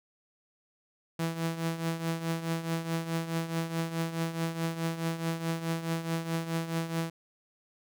sawtooth tone with tremolo, 164.81 Hz, E3, in tune, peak -23 dBFS, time 1.19-7.1 s, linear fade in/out 5 ms, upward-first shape triangle, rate 4.7 Hz, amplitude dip 75%, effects none

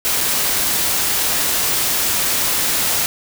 white noise with dropouts, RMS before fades -18 dBFS, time 0.05-3.06 s, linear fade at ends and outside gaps 0 ms, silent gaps 0.206-0.21 s, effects none

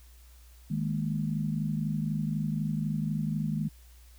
sine chord, D# suspended fourth, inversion none, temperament equal with one note detuned, 155.56 / 207.7 / 231.7 Hz, D#3 / G#3 / A#3, 0 / 0 / -10 cents, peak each -30 / -32 / -36 dBFS, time 0.7-3.69 s, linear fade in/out 10 ms, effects added 60 Hz sine -51 dBFS peak until 4.18 s + white hiss -61 dBFS RMS until 4.18 s

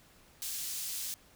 pink high-pass noise, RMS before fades -38 dBFS, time 0.42-1.14 s, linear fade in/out 0 ms, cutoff 5100 Hz, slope 12 dB/octave, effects pink hiss -61 dBFS RMS until 1.35 s

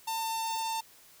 sawtooth tone with notch filter, 899 Hz, A5, 37 cents sharp, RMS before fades -33 dBFS, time 0.07-0.81 s, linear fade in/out 10 ms, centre 1900 Hz, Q 1.1, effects white hiss -57 dBFS RMS until 1.2 s

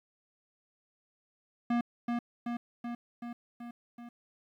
square tone with echo, 238 Hz, A#3, 36 cents sharp, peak -27 dBFS, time 1.7-1.81 s, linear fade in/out 5 ms, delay 380 ms, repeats 6, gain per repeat -3 dB, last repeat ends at 4.09 s, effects low-pass 2000 Hz 12 dB/octave + 11-bit

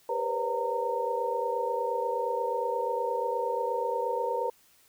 sine tone cluster, 397.9 / 480.6 / 509 / 555 / 919 Hz, G4 / B4 / C5 / C#5 / A#5, +26 / -47 / -48 / +2 / -25 cents, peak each -37 / -32 / -33 / -38 / -31 dBFS, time 0.09-4.5 s, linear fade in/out 5 ms, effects white hiss -62 dBFS RMS until 4.88 s

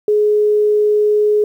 sine tone, 420.5 Hz, G#4, 22 cents sharp, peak -10 dBFS, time 0.08-1.44 s, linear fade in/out 2 ms, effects 8-bit

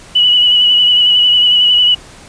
sine tone with vibrato, 2946 Hz, F#7, 8 cents flat, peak -6 dBFS, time 0.15-1.95 s, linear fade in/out 10 ms, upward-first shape sine, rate 11 Hz, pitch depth 29 cents each way, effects pink hiss -37 dBFS RMS until 2.28 s + resampled to 22050 Hz

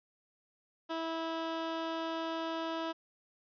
15% pulse tone, 326.6 Hz, E4, 16 cents flat, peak -28 dBFS, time 0.89-2.93 s, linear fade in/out 20 ms, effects resampled to 11025 Hz

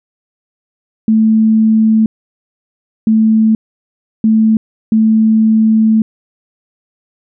sine tone bursts at uneven times, 220 Hz, A3, in tune, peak -6 dBFS, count 4, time 1.08-2.06 / 3.07-3.55 / 4.24-4.57 / 4.92-6.02 s, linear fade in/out 2 ms, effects none

